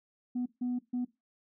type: tone bursts at uneven times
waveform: sine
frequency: 246.9 Hz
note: B3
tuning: in tune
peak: -28 dBFS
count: 3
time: 0.35-0.46 / 0.61-0.79 / 0.93-1.05 s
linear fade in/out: 10 ms
effects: noise-tail reverb RT60 0.2 s tail -18 dB re dry + tanh soft clip ceiling -27 dBFS